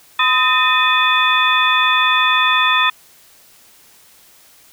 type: tone cluster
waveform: sine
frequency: 1016 / 1259 / 1815 / 2506 / 3478 Hz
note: B5 / D#6 / A#6 / D#7 / A7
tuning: +49 / +20 / -47 / +12 / -21 cents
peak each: -18 dBFS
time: 0.19-2.9 s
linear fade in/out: 5 ms
effects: white hiss -48 dBFS RMS until 4.72 s